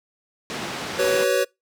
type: band-pass noise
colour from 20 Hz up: pink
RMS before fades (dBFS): -31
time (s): 0.5-1.24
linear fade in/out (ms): 0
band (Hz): 190 to 5700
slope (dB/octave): 12
type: chord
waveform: square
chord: F# suspended fourth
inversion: none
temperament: equal with one note detuned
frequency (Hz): 379.3 / 493.9 / 554.4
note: F#4 / B4 / C#5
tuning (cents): +43 / 0 / 0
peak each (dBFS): -25 / -23 / -22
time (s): 0.98-1.45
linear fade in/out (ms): 20
effects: noise-tail reverb RT60 0.2 s tail -25 dB re dry